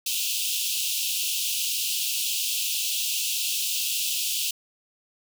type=high-pass noise; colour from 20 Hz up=pink; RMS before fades=-27 dBFS; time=0.06-4.51 s; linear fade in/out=5 ms; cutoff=2600 Hz; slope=96 dB/octave; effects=none